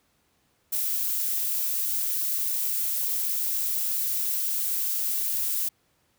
violet noise, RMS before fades -27 dBFS, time 0.72-5.69 s, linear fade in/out 10 ms, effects pink hiss -68 dBFS RMS until 6.18 s + high-pass 60 Hz 12 dB/octave

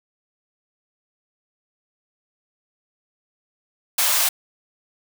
white high-pass noise, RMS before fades -19 dBFS, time 3.98-4.29 s, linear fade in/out 5 ms, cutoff 570 Hz, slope 48 dB/octave, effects none

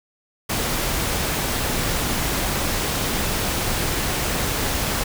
pink noise, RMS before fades -23 dBFS, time 0.49-5.04 s, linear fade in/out 10 ms, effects none

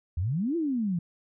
sine exponential two-way sweep, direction up then down, 77.2 to 349.2 to 164.1 Hz, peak -25 dBFS, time 0.17-0.99 s, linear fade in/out 5 ms, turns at 0.56 s, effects none

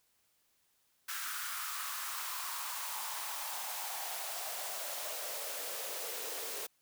white noise with high-pass filter sweep, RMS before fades -40 dBFS, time 1.08-6.67 s, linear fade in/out 10 ms, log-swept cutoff 1400 to 430 Hz, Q 4.1, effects white hiss -74 dBFS RMS until 6.81 s

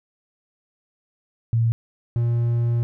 sine / triangle tone pair in turn, 115 / 118.16 Hz, A#2 / A#2, -23 / +24 cents, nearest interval unison, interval 47 cents, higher second, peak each -16 dBFS, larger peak neither, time 1.53-1.72 / 2.16-2.83 s, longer second, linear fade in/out 0 ms, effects none

